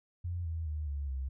sine tone with pitch steps, 87.5 / 81.64 / 76.17 / 71.07 / 66.31 Hz, F2 / E2 / D#2 / C#2 / C2, +4 / -16 / -36 / +44 / +24 cents, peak -33 dBFS, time 0.24-1.29 s, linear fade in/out 10 ms, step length 210 ms, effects none

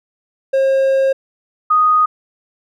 triangle / sine tone pair in turn, 537 / 1243 Hz, C5 / D#6, +45 / -2 cents, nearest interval octave + minor third, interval 1453 cents, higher second, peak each -9 dBFS, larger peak neither, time 0.53-1.13 / 1.7-2.06 s, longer first, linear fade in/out 10 ms, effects none

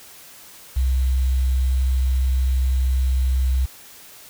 sine tone with quantisation, 64.6 Hz, C2, 21 cents flat, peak -16 dBFS, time 0.76-3.66 s, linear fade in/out 10 ms, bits 7, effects white hiss -44 dBFS RMS until 4.29 s

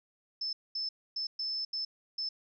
sine tone bursts at uneven times, 5260 Hz, E8, 5 cents flat, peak -32 dBFS, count 6, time 0.41-0.53 / 0.75-0.89 / 1.16-1.27 / 1.39-1.65 / 1.73-1.85 / 2.18-2.29 s, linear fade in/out 5 ms, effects none

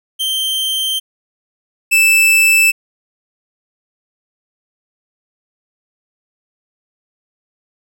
45% pulse tone pair in turn, 3136 / 2637 Hz, G7 / E7, 0 / 0 cents, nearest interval minor third, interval 300 cents, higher first, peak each -15 / -8 dBFS, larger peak second, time 0.19-1 / 1.91-2.72 s, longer neither, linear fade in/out 20 ms, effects none

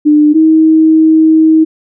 sine tone pair in turn, 299.5 / 317.3 Hz, D4 / D#4, +34 / +34 cents, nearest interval minor second, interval 100 cents, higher second, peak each -3 dBFS, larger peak neither, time 0.05-0.34 / 0.34-1.65 s, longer second, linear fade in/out 20 ms, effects none

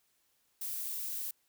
violet noise, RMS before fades -38 dBFS, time 0.61-1.31 s, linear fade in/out 5 ms, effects white hiss -74 dBFS RMS until 1.48 s

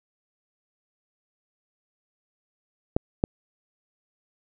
clicks, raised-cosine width 2 ms, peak -7 dBFS, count 2, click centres 2.965 / 3.239 s, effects none

